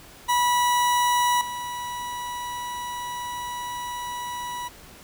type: tone with level steps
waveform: 40% pulse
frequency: 975 Hz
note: B5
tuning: 23 cents flat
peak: -18 / -29 dBFS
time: 0.28-4.69 s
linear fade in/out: 20 ms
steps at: 1.41 s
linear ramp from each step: 2 ms
effects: pink hiss -47 dBFS RMS until 5.03 s